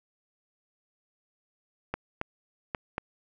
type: clicks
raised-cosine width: 0.5 ms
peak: -15 dBFS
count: 4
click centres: 1.94 / 2.214 / 2.748 / 2.981 s
effects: none